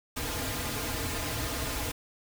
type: noise with comb filter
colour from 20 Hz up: pink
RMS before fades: -33 dBFS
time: 0.16-1.92 s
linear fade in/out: 10 ms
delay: 5.3 ms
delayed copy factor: -0.9
effects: none